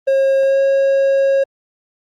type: tone with pitch glide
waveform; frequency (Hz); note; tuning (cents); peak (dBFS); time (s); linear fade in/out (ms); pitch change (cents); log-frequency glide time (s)
triangle; 540 to 545.6; C#5 to C#5; -45 to -28; -9; 0.07-1.44; 10; +17; 0.41-0.61
effects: Opus 24 kbps